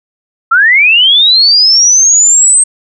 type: linear sweep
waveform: sine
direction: up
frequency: 1300 to 8380 Hz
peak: -3 dBFS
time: 0.51-2.64 s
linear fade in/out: 10 ms
effects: none